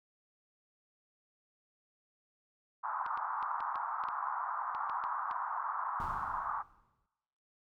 pink band-pass noise, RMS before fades -37 dBFS, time 2.83-6.63 s, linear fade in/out 20 ms, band 880 to 1300 Hz, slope 48 dB/octave
clicks, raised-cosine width 0.3 ms, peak -32 dBFS, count 11, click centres 3.063 / 3.175 / 3.427 / 3.605 / 3.757 / 4.038 / 4.086 / 4.749 / 4.897 / 5.039 / 5.312 s
brown noise with exponential decay, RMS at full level -42 dBFS, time 6-7.06 s, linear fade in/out 1 ms, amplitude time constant 230 ms
effects noise-tail reverb RT60 1.0 s tail -22 dB re dry

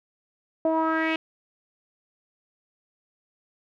sawtooth tone with low-pass filter sweep, 320.7 Hz, E4, 48 cents flat, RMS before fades -24 dBFS, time 0.65-1.16 s, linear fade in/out 2 ms, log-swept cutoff 670 to 2800 Hz, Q 4.5, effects none

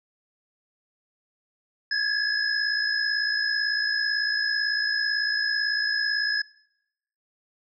sine tone cluster, 1654 / 1712 / 5110 Hz, G#6 / A6 / D#8, -8 / -48 / +45 cents, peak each -27 dBFS, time 1.91-6.42 s, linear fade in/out 5 ms, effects noise-tail reverb RT60 0.8 s tail -23 dB re dry

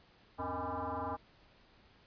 sine tone with frequency modulation, 101.4 Hz, G#2, 41 cents flat, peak -35 dBFS, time 0.38-1.17 s, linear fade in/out 20 ms, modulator 182 Hz, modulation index 6.2, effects pink hiss -64 dBFS RMS until 2.06 s + resampled to 11025 Hz

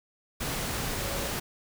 sine tone in noise, 554.4 Hz, C#5, in tune, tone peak -39 dBFS, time 1-1.29 s, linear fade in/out 10 ms, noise pink, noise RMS -32 dBFS, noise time 0.4-1.4 s, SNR -10 dB, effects none

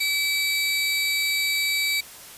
30% pulse tone pair together, 2297 / 3841 Hz, D7 / B7, -39 / -49 cents, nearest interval major sixth, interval 890 cents, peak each -20 / -26 dBFS, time 0-2.01 s, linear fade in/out 10 ms, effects white hiss -43 dBFS RMS until 2.37 s + resampled to 32000 Hz

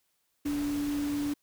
sine tone in noise, 289.7 Hz, D4, 24 cents flat, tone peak -28 dBFS, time 0.45-1.34 s, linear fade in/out 10 ms, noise pink, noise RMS -42 dBFS, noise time 0.45-1.34 s, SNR +11 dB, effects white hiss -75 dBFS RMS until 1.42 s

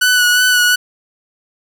sawtooth tone with vibrato, 1480 Hz, F#6, in tune, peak -6 dBFS, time 0.01-0.76 s, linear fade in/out 10 ms, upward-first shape sine, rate 2.8 Hz, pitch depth 24 cents each way, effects none

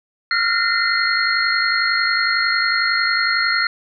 sine tone cluster, 1377 / 1428 / 1835 / 2047 / 4269 Hz, F6 / F6 / A#6 / C7 / C8, -25 / +38 / -28 / -38 / +34 cents, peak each -22 dBFS, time 0.31-3.67 s, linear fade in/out 2 ms, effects none

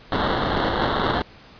white noise with sample-and-hold, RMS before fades -22 dBFS, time 0.12-1.22 s, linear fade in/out 2 ms, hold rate 2450 Hz, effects pink hiss -47 dBFS RMS until 1.59 s + resampled to 11025 Hz

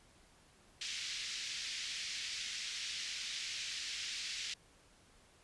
white band-pass noise, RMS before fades -42 dBFS, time 0.81-4.54 s, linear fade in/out 5 ms, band 2000 to 5700 Hz, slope 24 dB/octave, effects pink hiss -65 dBFS RMS until 5.43 s + resampled to 24000 Hz

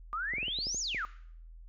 sine exponential two-way sweep, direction up then down, 1174.7 to 7040 to 1174.7 Hz, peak -32 dBFS, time 0.13-1.05 s, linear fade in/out 0 ms, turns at 0.79 s
clicks, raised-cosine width 2 ms, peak -31 dBFS, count 8, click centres 0.337 / 0.383 / 0.43 / 0.482 / 0.588 / 0.669 / 0.746 / 0.947 s
effects noise-tail reverb RT60 0.6 s tail -18 dB re dry + added 41 Hz sine -47 dBFS peak until 1.68 s

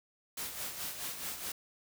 white noise with tremolo, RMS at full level -38 dBFS, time 0.37-1.52 s, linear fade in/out 5 ms, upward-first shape sine, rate 4.7 Hz, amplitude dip 55%, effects none

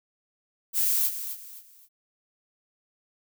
violet noise with echo, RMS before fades -24 dBFS, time 0.73-1.11 s, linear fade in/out 50 ms, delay 260 ms, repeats 3, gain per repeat -10 dB, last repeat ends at 1.89 s, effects none

